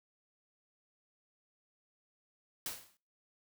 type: noise with exponential decay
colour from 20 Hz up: white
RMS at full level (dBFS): -36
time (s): 2.66-2.97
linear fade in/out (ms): 1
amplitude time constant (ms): 66
effects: noise-tail reverb RT60 0.4 s tail -24 dB re dry